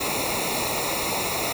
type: noise with comb filter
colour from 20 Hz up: pink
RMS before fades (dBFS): -26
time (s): 0-1.53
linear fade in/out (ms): 10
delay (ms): 0.63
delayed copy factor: -0.9
effects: none